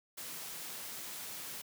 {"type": "noise", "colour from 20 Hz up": "white", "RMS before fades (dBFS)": -44, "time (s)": [0.17, 1.62], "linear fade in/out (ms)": 10, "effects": ["high-pass 100 Hz 12 dB/octave"]}